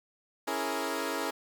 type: chord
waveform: 15% pulse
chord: A# half-diminished seventh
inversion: first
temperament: equal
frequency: 277.2 / 329.6 / 415.3 / 466.2 Hz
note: C#4 / E4 / G#4 / A#4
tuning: 0 / 0 / 0 / 0 cents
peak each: -30 dBFS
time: 0.47-1.31 s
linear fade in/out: 10 ms
effects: 10-bit